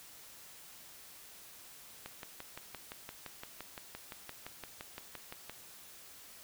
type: click train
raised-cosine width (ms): 0.3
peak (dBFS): -27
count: 21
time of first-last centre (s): 2.06-5.496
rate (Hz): 5.82
effects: white hiss -54 dBFS RMS until 6.43 s